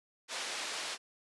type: band-pass noise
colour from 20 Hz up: white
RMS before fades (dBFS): -39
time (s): 0.28-0.98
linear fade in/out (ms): 50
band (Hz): 410 to 5300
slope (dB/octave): 12
effects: resampled to 24000 Hz